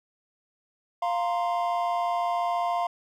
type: chord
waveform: triangle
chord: F suspended fourth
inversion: none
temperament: equal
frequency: 698.5 / 932.3 / 1046.5 Hz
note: F5 / Bb5 / C6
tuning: 0 / 0 / 0 cents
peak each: -24 / -30 / -29 dBFS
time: 1.02-2.87 s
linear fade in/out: 5 ms
effects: none